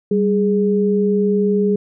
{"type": "tone pair together", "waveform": "sine", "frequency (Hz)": [196, 415.3], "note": ["G3", "G#4"], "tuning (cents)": [0, 0], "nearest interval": "octave + minor second", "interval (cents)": 1300, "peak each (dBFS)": -16, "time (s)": [0.11, 1.76], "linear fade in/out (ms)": 5, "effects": []}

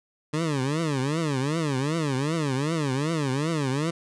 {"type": "tone with vibrato", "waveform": "20% pulse", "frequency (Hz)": 146.83, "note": "D3", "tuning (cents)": 0, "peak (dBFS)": -19, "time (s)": [0.33, 3.91], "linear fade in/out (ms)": 10, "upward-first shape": "triangle", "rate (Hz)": 2.6, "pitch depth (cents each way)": 260, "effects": ["resampled to 22050 Hz"]}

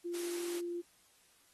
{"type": "tone", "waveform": "sine", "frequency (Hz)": 346.8, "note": "F4", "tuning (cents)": -12, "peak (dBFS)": -36, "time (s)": [0.04, 0.82], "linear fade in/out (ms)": 20}
{"type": "high-pass noise", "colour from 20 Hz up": "white", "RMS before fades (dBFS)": -45, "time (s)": [0.13, 0.61], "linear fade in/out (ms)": 20, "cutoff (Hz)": 250, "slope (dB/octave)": 24}
{"effects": ["white hiss -67 dBFS RMS until 1.53 s", "AAC 32 kbps"]}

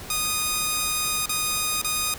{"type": "tone with dropouts", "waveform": "5% pulse", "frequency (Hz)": 1238, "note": "D#6", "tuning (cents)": -9, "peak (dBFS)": -11, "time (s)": [0.1, 2.14], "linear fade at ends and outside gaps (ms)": 2, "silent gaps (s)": [[1.258, 1.293], [1.816, 1.845]], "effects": ["pink hiss -39 dBFS RMS until 2.18 s"]}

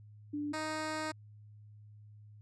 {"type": "tone pair in turn", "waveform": ["sine", "10% pulse"], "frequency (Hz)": [293.7, 311.2], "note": ["D4", "D#4"], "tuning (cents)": [0, 0], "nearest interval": "minor second", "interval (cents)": 100, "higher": "second", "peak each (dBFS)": [-34, -27], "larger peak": "second", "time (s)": [[0.33, 0.53], [0.53, 1.12]], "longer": "second", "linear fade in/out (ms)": 10, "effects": ["added 105 Hz sine -52 dBFS peak until 2.41 s", "resampled to 22050 Hz"]}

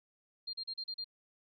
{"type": "tone bursts", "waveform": "sine", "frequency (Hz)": 4200, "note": "C8", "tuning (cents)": 6, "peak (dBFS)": -37, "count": 6, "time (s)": [0.47, 1.044], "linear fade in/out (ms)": 10, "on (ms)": 64, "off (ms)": 38, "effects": []}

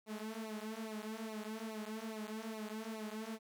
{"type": "tone with flanger", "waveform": "sawtooth", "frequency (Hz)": 218.3, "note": "A3", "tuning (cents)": -13, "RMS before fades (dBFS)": -44, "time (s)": [0.06, 3.39], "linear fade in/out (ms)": 50, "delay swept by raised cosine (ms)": [0.59, 6.29], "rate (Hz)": 2.4, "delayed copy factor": -1, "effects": []}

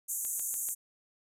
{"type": "band-pass noise", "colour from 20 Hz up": "pink", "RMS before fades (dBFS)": -35, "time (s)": [0.08, 0.75], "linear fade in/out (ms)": 20, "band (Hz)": [6500, 14000], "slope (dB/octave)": 96}
{"type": "click train", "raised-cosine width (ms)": 0.2, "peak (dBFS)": -32, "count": 4, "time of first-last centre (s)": [0.25, 0.687], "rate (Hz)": 6.86}
{"effects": []}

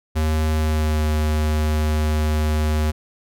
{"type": "tone with pitch glide", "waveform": "square", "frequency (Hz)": [78, 76.7], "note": ["D#2", "D#2"], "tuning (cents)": [5, -24], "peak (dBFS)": -18, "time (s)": [0.15, 2.92], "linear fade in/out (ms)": 20, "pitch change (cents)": -29, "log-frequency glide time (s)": [0.53, 1.07], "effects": []}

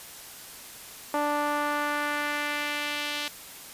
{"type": "tone with band-pass filter sweep", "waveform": "sawtooth", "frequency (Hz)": 293.7, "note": "D4", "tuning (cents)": 0, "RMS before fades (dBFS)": -29, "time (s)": [1.14, 3.28], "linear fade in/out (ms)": 0, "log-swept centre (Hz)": [880, 3400], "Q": 1.5, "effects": ["white hiss -44 dBFS RMS until 3.73 s", "resampled to 32000 Hz"]}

